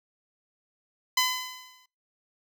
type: tone with exponential decay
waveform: 10% pulse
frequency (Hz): 1014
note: B5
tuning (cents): +45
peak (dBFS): -11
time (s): 1.17-1.86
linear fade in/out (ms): 5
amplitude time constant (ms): 150
effects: noise-tail reverb RT60 0.3 s tail -24 dB re dry